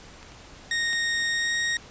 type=clicks; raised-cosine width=0.2 ms; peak=-27 / -29 / -21 dBFS; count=3; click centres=0.229 / 0.32 / 0.931 s
type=tone with pitch glide; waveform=sawtooth; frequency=1859 to 1870.8 Hz; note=A#6 to A#6; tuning=-5 to +6 cents; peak=-20 dBFS; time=0.71-1.77 s; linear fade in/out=2 ms; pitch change=+11 cents; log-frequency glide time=1.32-1.55 s
effects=pink hiss -47 dBFS RMS until 1.9 s + resampled to 16000 Hz